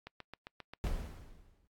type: click train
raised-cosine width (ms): 0.3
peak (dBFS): -29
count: 7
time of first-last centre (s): 0.07-0.869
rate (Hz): 7.51
type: noise with exponential decay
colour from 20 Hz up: brown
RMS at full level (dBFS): -32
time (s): 0.84-1.67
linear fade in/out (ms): 0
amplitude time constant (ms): 180
effects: noise-tail reverb RT60 0.1 s tail -25 dB re dry + AAC 64 kbps